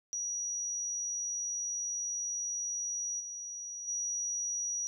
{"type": "tone with level steps", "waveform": "sine", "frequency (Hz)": 5800, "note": "F#8", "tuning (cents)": -35, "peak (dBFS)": [-33, -39, -32], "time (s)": [0.13, 4.87], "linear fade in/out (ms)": 0, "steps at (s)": [3.19, 3.87], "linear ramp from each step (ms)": 20, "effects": []}